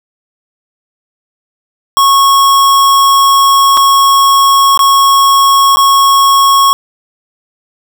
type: tone with dropouts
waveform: square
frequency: 1100 Hz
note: C#6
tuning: 14 cents flat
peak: -5 dBFS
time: 1.97-6.73 s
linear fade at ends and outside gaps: 0 ms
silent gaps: 3.771-3.774 / 4.775-4.792 / 5.76-5.77 s
effects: none

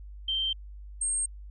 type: tone pair in turn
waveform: sine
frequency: 3136 / 8518 Hz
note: G7 / C9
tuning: 0 / +30 cents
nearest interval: octave + perfect fourth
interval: 1730 cents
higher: second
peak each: -26 dBFS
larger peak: neither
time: 0.28-0.53 / 1.01-1.26 s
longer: neither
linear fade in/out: 5 ms
effects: added 50 Hz sine -41 dBFS peak until 1.5 s

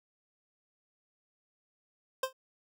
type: tone with exponential decay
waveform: 25% pulse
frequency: 523.3 Hz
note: C5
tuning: in tune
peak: -22 dBFS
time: 2.23-2.33 s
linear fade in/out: 5 ms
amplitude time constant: 21 ms
effects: none

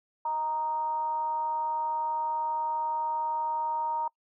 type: tone with frequency modulation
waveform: sine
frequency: 932.3 Hz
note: A#5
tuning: in tune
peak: -27 dBFS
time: 0.25-4.08 s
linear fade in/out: 5 ms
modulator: 309 Hz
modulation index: 0.3
effects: noise-tail reverb RT60 0.1 s tail -26 dB re dry

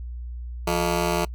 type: ring-modulated tone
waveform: 15% pulse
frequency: 261.6 Hz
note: C4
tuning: in tune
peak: -12 dBFS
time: 0.67-1.25 s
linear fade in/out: 5 ms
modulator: 90.4 Hz
effects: noise-tail reverb RT60 0.1 s tail -23 dB re dry + added 60 Hz sine -31 dBFS peak until 1.34 s

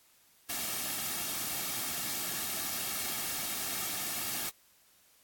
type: noise with comb filter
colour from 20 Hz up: white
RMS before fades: -35 dBFS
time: 0.49-4.5 s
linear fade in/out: 10 ms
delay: 2 ms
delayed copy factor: -0.55
effects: white hiss -64 dBFS RMS until 5.23 s + AAC 64 kbps

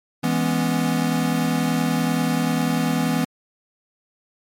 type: chord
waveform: square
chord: C# minor seventh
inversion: first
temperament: equal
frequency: 164.81 / 207.7 / 246.9 / 277.2 Hz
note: E3 / G#3 / B3 / C#4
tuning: 0 / 0 / 0 / 0 cents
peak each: -24 / -28 / -23 / -28 dBFS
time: 0.23-3.25 s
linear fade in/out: 10 ms
effects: MP3 64 kbps

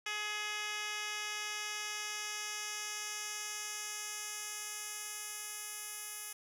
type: tone with band-pass filter sweep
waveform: 10% pulse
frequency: 420.6 Hz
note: G#4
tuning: 22 cents sharp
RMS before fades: -41 dBFS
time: 0.06-6.33 s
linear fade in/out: 5 ms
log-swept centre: 3500 to 11000 Hz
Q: 1.1
effects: none

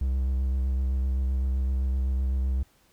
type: tone with vibrato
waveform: triangle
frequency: 65.41 Hz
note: C2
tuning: in tune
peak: -21 dBFS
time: 0.01-2.63 s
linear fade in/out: 5 ms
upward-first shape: sine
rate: 7.8 Hz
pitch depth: 27 cents each way
effects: pink hiss -63 dBFS RMS until 2.92 s

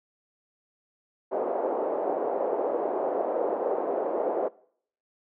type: band-pass noise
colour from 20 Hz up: white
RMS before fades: -28 dBFS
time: 1.31-4.49 s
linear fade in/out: 20 ms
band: 380 to 660 Hz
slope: 24 dB/octave
effects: noise-tail reverb RT60 0.6 s tail -22 dB re dry

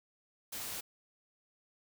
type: noise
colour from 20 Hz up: white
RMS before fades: -41 dBFS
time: 0.52-0.81 s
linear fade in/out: 10 ms
effects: none

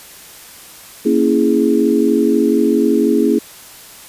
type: chord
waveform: sine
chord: A# half-diminished seventh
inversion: none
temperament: equal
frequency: 233.1 / 277.2 / 329.6 / 415.3 Hz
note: A#3 / C#4 / E4 / G#4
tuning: 0 / 0 / 0 / 0 cents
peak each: -16 dBFS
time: 1.05-3.39 s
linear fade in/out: 10 ms
effects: white hiss -38 dBFS RMS until 4.08 s + resampled to 32000 Hz

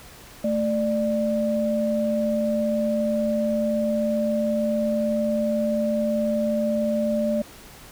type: tone pair together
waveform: sine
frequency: 221.6 / 593 Hz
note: A3 / D5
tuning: +13 / +17 cents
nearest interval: octave + perfect fourth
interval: 1704 cents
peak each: -23 dBFS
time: 0.44-7.42 s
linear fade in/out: 5 ms
effects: pink hiss -45 dBFS RMS until 7.91 s

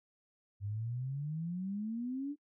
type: exponential sweep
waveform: sine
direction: up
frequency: 98 to 296.7 Hz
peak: -35 dBFS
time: 0.6-2.36 s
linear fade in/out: 50 ms
effects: noise-tail reverb RT60 0.1 s tail -25 dB re dry

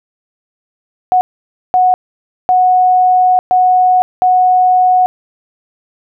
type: tone bursts at uneven times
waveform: sine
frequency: 735 Hz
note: F#5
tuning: 12 cents flat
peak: -6 dBFS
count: 5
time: 1.12-1.21 / 1.74-1.94 / 2.49-3.39 / 3.51-4.02 / 4.22-5.06 s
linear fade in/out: 0 ms
effects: none

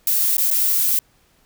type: noise with dropouts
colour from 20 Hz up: violet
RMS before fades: -18 dBFS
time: 0.07-0.99 s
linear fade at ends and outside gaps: 2 ms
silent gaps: 0.369-0.38 / 0.504-0.511 s
effects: pink hiss -59 dBFS RMS until 1.45 s

